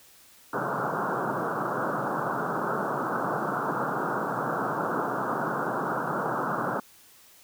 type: band-pass noise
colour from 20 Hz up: white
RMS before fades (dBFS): -29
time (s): 0.53-6.8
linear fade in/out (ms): 5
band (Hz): 120 to 1500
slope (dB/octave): 96
effects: white hiss -55 dBFS RMS until 7.43 s